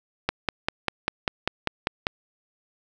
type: click train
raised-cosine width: 0.3 ms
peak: -6 dBFS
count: 10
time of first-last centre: 0.29-2.069 s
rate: 5.06 Hz
effects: none